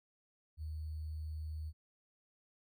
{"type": "tone with sample-and-hold", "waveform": "sine", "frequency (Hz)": 77.78, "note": "D#2", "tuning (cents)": 0, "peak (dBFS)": -39, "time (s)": [0.57, 1.73], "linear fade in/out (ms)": 50, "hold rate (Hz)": 4410, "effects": []}